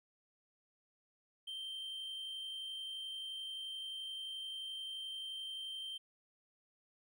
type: tone with amplitude modulation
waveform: triangle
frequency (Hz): 3136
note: G7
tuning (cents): 0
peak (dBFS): -39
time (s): 1.47-5.98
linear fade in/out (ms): 10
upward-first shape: sine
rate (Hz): 51.5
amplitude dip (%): 25
effects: none